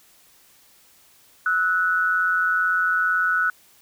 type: tone pair together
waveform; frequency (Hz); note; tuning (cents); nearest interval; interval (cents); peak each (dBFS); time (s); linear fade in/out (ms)
sine; 1302.1 / 1480; E6 / F#6; -22 / 0; major second; 222; -24 / -19; 1.46-3.5; 2
effects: white hiss -55 dBFS RMS until 3.81 s